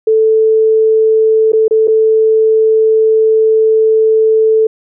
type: tone with dropouts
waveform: sine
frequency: 440 Hz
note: A4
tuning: in tune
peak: -6 dBFS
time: 0.07-4.67 s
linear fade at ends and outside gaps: 5 ms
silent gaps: 1.521-1.532 / 1.681-1.709 / 1.874-1.88 s
effects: none